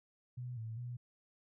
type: tone with pitch steps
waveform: sine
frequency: 123.9 / 112.1 / 122 Hz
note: B2 / A2 / B2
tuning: +6 / +33 / -21 cents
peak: -40 dBFS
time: 0.37-0.97 s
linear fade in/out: 10 ms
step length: 200 ms
effects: none